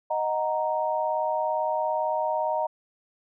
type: chord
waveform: sine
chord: D# minor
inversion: none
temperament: equal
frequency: 622.3 / 740 / 932.3 Hz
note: D#5 / F#5 / A#5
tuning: 0 / 0 / 0 cents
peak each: -27 / -31 / -27 dBFS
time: 0.1-2.67 s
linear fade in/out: 10 ms
effects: none